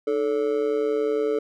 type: tone with amplitude modulation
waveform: triangle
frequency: 436.9 Hz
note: A4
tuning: 12 cents flat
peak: -15 dBFS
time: 0.07-1.39 s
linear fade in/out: 5 ms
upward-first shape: sine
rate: 131 Hz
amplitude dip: 85%
effects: none